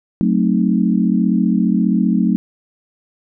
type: chord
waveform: sine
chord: F# diminished seventh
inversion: none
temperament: equal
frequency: 185 / 220 / 261.6 / 311.1 Hz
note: F#3 / A3 / C4 / Eb4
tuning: 0 / 0 / 0 / 0 cents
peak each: -16 / -16 / -20 / -22 dBFS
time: 0.21-2.36 s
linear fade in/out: 0 ms
effects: none